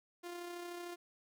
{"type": "tone with amplitude modulation", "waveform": "sawtooth", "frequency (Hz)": 349.2, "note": "F4", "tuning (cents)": 0, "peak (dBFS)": -38, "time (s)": [0.23, 0.96], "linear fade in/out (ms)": 20, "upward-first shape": "sine", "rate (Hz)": 33.3, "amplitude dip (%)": 35, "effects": []}